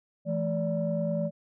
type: tone cluster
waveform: sine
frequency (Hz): 166.9 / 216.7 / 580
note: E3 / A3 / D5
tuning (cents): +22 / -26 / -22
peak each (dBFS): -29 / -32 / -29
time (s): 0.25-1.31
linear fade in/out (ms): 50
effects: tanh soft clip ceiling -18 dBFS